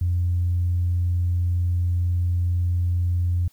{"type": "tone", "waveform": "sine", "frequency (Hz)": 87.8, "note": "F2", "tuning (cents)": 10, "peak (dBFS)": -18, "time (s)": [0.01, 3.48], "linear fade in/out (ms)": 5, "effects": ["tanh soft clip ceiling -14 dBFS", "white hiss -60 dBFS RMS until 3.52 s"]}